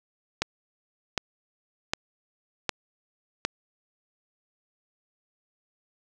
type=click train; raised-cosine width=0.2 ms; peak=-7 dBFS; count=5; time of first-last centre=0.42-3.45 s; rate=1.32 Hz; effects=none